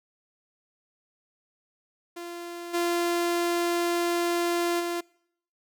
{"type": "tone with level steps", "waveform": "sawtooth", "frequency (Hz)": 345.1, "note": "F4", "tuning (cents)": -21, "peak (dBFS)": [-32, -20, -24], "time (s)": [2.16, 5.01], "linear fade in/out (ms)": 10, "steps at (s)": [2.73, 4.79], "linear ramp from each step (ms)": 20, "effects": ["noise-tail reverb RT60 0.7 s tail -25 dB re dry"]}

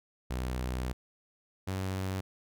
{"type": "tone pair in turn", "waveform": "sawtooth", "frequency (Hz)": [62.8, 94.8], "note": ["B1", "F#2"], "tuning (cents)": [30, 43], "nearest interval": "perfect fifth", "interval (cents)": 713, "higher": "second", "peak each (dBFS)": -28, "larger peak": "neither", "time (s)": [[0.3, 0.93], [1.67, 2.21]], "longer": "first", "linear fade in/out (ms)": 10, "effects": []}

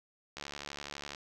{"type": "click train", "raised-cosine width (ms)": 0.2, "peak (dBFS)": -23, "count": 57, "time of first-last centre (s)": [0.37, 1.148], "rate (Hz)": 72, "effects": []}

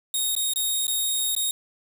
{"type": "tone with dropouts", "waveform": "10% pulse", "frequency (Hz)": 3729, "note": "A#7", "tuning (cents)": 0, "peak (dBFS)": -15, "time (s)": [0.14, 1.51], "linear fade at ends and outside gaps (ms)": 2, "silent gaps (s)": [[0.352, 0.364], [0.536, 0.559], [0.869, 0.879], [1.351, 1.364]], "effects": ["7-bit"]}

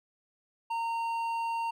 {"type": "tone with hard clipping", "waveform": "triangle", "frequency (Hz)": 920, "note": "A#5", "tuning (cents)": -23, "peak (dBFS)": -31, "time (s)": [0.7, 1.71], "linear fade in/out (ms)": 10, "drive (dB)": 10, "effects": []}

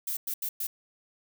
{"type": "noise bursts at uneven times", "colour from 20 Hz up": "violet", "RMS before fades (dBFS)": -32, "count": 4, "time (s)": [[0.07, 0.17], [0.27, 0.34], [0.42, 0.49], [0.6, 0.67]], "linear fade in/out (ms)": 5, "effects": []}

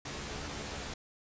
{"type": "noise with comb filter", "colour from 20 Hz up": "pink", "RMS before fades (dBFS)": -40, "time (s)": [0.05, 0.94], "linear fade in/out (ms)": 5, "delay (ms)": 14, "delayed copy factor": 0.85, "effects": ["resampled to 16000 Hz"]}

